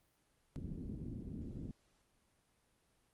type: low-pass noise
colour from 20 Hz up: white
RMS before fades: -45 dBFS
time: 0.56-1.71 s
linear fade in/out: 0 ms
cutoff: 270 Hz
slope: 24 dB/octave
effects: pink hiss -75 dBFS RMS until 3.13 s + Opus 32 kbps